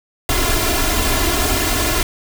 pink noise with comb filter, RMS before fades -17 dBFS, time 0.29-2.03 s, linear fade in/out 2 ms, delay 2.9 ms, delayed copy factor +0.95, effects none

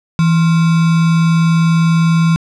sine tone with sample-and-hold, 165 Hz, E3, 2 cents sharp, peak -8 dBFS, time 0.19-2.36 s, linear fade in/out 0 ms, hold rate 1225 Hz, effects low-pass 6000 Hz 12 dB/octave

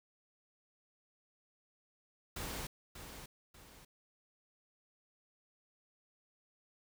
pink noise with echo, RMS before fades -42 dBFS, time 2.36-2.67 s, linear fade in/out 5 ms, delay 590 ms, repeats 2, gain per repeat -8 dB, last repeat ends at 3.85 s, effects none

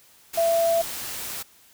sine tone in noise, 669 Hz, E5, 25 cents sharp, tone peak -18 dBFS, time 0.37-0.82 s, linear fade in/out 10 ms, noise white, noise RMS -33 dBFS, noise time 0.33-1.43 s, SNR +12 dB, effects white hiss -55 dBFS RMS until 1.73 s

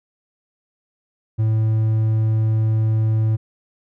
triangle tone, 110 Hz, A2, in tune, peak -13 dBFS, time 1.38-3.37 s, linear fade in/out 20 ms, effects none

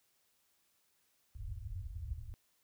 white low-pass noise, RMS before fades -43 dBFS, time 1.35-2.34 s, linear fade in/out 0 ms, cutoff 110 Hz, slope 96 dB/octave, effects white hiss -75 dBFS RMS until 2.63 s

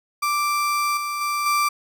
35% pulse tone with level steps, 1174.7 Hz, D6, in tune, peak -18 / -23 / -20 / -16 dBFS, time 0.22-1.69 s, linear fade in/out 10 ms, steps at 0.97 / 1.21 / 1.46 s, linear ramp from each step 2 ms, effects none

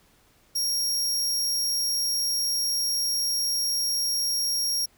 sawtooth tone, 5588 Hz, F8, in tune, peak -21 dBFS, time 0.55-4.86 s, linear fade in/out 10 ms, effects pink hiss -61 dBFS RMS until 4.97 s

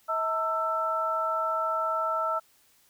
sine tone cluster, 642 / 903 / 1327 Hz, E5 / A5 / E6, -46 / +45 / +11 cents, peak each -31 / -34 / -27 dBFS, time 0.08-2.4 s, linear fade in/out 20 ms, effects white hiss -63 dBFS RMS until 2.89 s

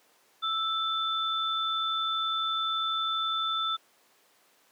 sine tone pair together, 1324 / 3529 Hz, E6 / A7, +7 / +4 cents, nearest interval octave + perfect fourth, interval 1697 cents, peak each -29 / -30 dBFS, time 0.42-3.77 s, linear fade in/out 20 ms, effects pink hiss -63 dBFS RMS until 4.71 s + high-pass 400 Hz 12 dB/octave

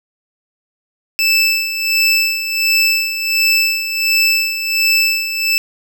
25% pulse tone with tremolo, 2637 Hz, E7, in tune, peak -6 dBFS, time 1.19-5.58 s, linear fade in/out 0 ms, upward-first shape sine, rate 1.4 Hz, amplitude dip 65%, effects none

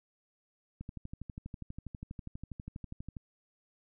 click train, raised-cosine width 5 ms, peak -29 dBFS, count 30, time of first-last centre 0.81-3.168 s, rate 12.3 Hz, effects none

